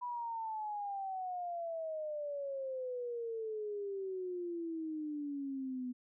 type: exponential sweep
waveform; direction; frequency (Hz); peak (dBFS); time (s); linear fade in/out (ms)
sine; down; 987.8 to 246.9; -37; 0.01-5.93; 20
effects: none